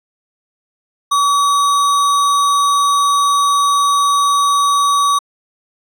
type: tone with sample-and-hold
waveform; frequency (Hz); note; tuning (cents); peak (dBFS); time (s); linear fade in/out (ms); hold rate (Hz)
sine; 1138; C#6; +45; -10; 1.11-5.19; 10; 4900
effects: low-pass 11000 Hz 12 dB/octave